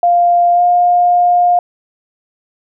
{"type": "tone with pitch glide", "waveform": "sine", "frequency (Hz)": [698.5, 708.3], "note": ["F5", "F5"], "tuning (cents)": [0, 24], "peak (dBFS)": -7, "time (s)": [0.03, 1.59], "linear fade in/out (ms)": 2, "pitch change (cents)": 24, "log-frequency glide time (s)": [0.54, 0.61], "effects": []}